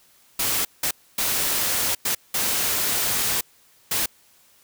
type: noise bursts at uneven times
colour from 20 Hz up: white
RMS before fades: -23 dBFS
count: 6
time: 0.39-0.65 / 0.83-0.91 / 1.18-1.95 / 2.05-2.15 / 2.34-3.41 / 3.91-4.06 s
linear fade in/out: 5 ms
effects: white hiss -57 dBFS RMS until 4.63 s